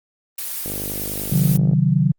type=noise; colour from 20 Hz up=blue; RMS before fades=-27 dBFS; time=0.38-1.57 s; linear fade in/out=5 ms
type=click train; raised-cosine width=2 ms; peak=-17 dBFS; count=55; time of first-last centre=0.66-1.734 s; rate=50.3 Hz
type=chord; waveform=sine; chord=C diminished; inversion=none; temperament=equal with one note detuned; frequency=134.03 / 155.56 / 185 Hz; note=C3 / Eb3 / Gb3; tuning=+42 / 0 / 0 cents; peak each=-18 / -17 / -19 dBFS; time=1.32-2.12 s; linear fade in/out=5 ms
effects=Opus 32 kbps